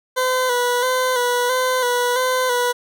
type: tone with vibrato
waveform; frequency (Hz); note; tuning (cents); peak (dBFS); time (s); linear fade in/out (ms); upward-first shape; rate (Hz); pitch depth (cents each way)
20% pulse; 500; B4; +21; -12; 0.16-2.73; 20; square; 1.5; 38
effects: none